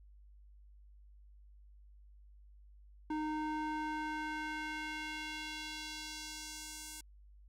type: tone with band-pass filter sweep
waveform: square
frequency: 307.8 Hz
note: D#4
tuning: 19 cents flat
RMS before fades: -41 dBFS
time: 3.1-7.01 s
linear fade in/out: 5 ms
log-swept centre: 630 to 8800 Hz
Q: 1.2
effects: added 50 Hz sine -56 dBFS peak until 7.48 s